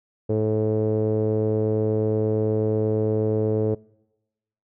sawtooth tone with low-pass filter, 108.4 Hz, A2, 25 cents flat, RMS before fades -22 dBFS, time 0.29-3.75 s, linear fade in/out 10 ms, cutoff 470 Hz, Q 6.1, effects noise-tail reverb RT60 1.0 s tail -25 dB re dry

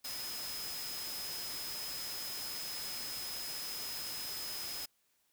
sine tone in noise, 5090 Hz, D#8, 39 cents sharp, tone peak -42 dBFS, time 0.04-4.86 s, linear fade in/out 10 ms, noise white, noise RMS -43 dBFS, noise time 0.04-4.86 s, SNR -2 dB, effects white hiss -75 dBFS RMS until 5.32 s

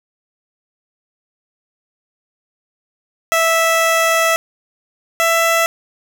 15% pulse tone pair in turn, 657 / 663.9 Hz, E5 / E5, -6 / +12 cents, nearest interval unison, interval 18 cents, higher second, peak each -6 dBFS, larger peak neither, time 3.32-4.36 / 5.2-5.66 s, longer first, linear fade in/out 0 ms, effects none

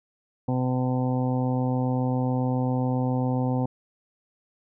harmonic tone, 127.3 Hz, C3, 47 cents flat, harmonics 1 / 2 / 3 / 4 / 5 / 6 / 7 / 8, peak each -25 / -26 / -41 / -32 / -42 / -35 / -37 / -47 dBFS, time 0.48-3.66 s, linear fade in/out 5 ms, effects none

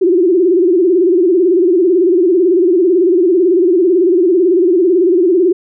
sine tone with vibrato, 356.6 Hz, F4, 36 cents sharp, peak -7 dBFS, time 0.01-5.53 s, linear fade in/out 10 ms, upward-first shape sine, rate 18 Hz, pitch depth 140 cents each way, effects none

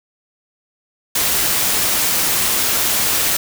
white noise, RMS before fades -17 dBFS, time 1.15-3.37 s, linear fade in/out 5 ms, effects none

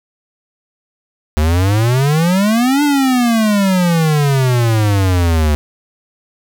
square exponential two-way sweep, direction up then down, 73.42 to 296.4 to 73.42 Hz, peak -11 dBFS, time 1.37-5.55 s, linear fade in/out 0 ms, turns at 2.83 s, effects 8-bit

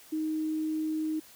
sine tone, 312.6 Hz, D#4, 8 cents sharp, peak -28 dBFS, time 0.12-1.2 s, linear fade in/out 10 ms, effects white hiss -54 dBFS RMS until 1.35 s

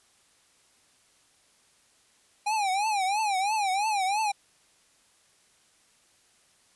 square tone with vibrato, 810 Hz, G#5, 43 cents flat, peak -25 dBFS, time 2.46-4.32 s, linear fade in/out 10 ms, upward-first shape triangle, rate 3 Hz, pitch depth 170 cents each way, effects white hiss -63 dBFS RMS until 6.75 s + resampled to 24000 Hz

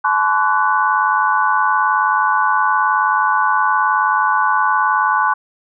sine tone cluster, 858 / 1032 / 1131 / 1486 Hz, A5 / C6 / C#6 / F#6, -44 / -24 / +34 / +7 cents, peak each -18 dBFS, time 0.04-5.34 s, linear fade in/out 10 ms, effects none

